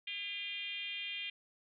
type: tone with frequency modulation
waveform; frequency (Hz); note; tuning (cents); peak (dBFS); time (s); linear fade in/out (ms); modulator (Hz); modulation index
sine; 2799; F7; +3; -38; 0.07-1.3; 5; 387; 1.7
effects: none